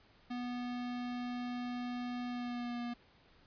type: tone with pitch glide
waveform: square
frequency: 245.2 to 239.7 Hz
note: B3 to A#3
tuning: -12 to +48 cents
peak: -38 dBFS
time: 0.3-2.94 s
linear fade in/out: 10 ms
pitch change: -40 cents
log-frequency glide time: 2.28-2.81 s
effects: pink hiss -65 dBFS RMS until 3.46 s + resampled to 11025 Hz